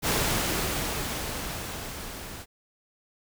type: noise with level ramp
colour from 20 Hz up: pink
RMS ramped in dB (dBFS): -24 to -41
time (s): 0.02-2.46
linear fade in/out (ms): 50
effects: none